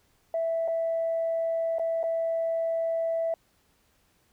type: tone with dropouts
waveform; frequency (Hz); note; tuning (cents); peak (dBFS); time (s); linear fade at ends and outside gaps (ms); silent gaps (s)
sine; 659.3; E5; 0; -24; 0.34-3.34; 2; 0.678-0.682 / 1.785-1.795 / 2.031-2.038
effects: tanh soft clip ceiling -20 dBFS + pink hiss -67 dBFS RMS until 4.32 s